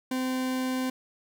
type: tone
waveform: 40% pulse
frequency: 257.7 Hz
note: C4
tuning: 26 cents flat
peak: -26 dBFS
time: 0.11-0.9 s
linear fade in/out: 5 ms
effects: none

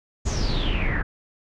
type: noise with low-pass filter sweep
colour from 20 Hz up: brown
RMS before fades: -23 dBFS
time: 0.25-1.03 s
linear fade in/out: 20 ms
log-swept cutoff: 7000 to 1600 Hz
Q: 9.9
effects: none

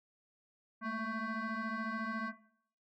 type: tone with frequency modulation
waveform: sine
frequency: 670 Hz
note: E5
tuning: 28 cents sharp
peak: -32 dBFS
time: 0.81-2.33 s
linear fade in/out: 50 ms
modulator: 442 Hz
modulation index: 2.2
effects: noise-tail reverb RT60 0.6 s tail -17 dB re dry + tanh soft clip ceiling -34 dBFS

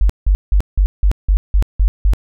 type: tone bursts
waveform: sine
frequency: 49 Hz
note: G1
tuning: in tune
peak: -8 dBFS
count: 9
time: 0.01-2.135 s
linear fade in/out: 0 ms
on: 85 ms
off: 170 ms
effects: none

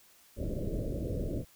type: low-pass noise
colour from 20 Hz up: pink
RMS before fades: -34 dBFS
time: 0.36-1.45 s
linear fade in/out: 50 ms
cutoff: 620 Hz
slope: 96 dB/octave
effects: white hiss -61 dBFS RMS until 1.55 s

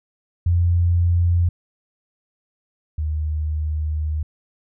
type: tone pair in turn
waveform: sine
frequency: 86.7 / 76.87 Hz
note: F2 / D#2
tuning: -12 / -20 cents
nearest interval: major second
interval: 208 cents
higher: first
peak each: -14 / -20 dBFS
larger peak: first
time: 0.46-1.49 / 2.98-4.23 s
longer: second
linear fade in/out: 5 ms
effects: none

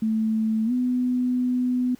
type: tone with pitch glide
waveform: sine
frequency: 220 to 249.8 Hz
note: A3 to B3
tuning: 0 to +20 cents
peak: -20 dBFS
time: 0.02-1.95 s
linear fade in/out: 5 ms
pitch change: +220 cents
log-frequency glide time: 0.65-0.72 s
effects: pink hiss -56 dBFS RMS until 1.99 s

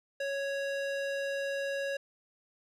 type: tone with band-pass filter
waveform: square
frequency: 554.4 Hz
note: C#5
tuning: in tune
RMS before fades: -34 dBFS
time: 0.2-1.97 s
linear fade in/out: 5 ms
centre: 1500 Hz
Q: 0.53
effects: none

